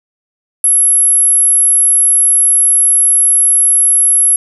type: tone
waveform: sine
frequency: 11175 Hz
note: F9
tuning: in tune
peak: -6 dBFS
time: 0.64-4.36 s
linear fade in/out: 2 ms
effects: none